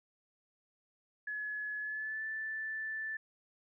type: tone with pitch glide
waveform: sine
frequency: 1700 to 1758.9 Hz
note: G#6 to A6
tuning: +40 to -1 cents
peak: -36 dBFS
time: 1.27-3.17 s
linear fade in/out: 5 ms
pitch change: +59 cents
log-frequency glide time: 1.79-2.24 s
effects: none